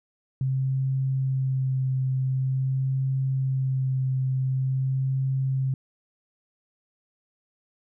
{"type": "tone with vibrato", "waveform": "sine", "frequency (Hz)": 132.1, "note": "C3", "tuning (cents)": 17, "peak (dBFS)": -22, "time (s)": [0.41, 5.74], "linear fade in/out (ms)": 2, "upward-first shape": "sine", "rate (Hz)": 0.46, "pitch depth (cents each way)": 15, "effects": []}